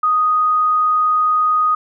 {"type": "tone", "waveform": "sine", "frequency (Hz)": 1244.5, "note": "D#6", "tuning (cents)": 0, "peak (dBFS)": -12, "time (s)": [0.03, 1.75], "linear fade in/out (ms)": 5, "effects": []}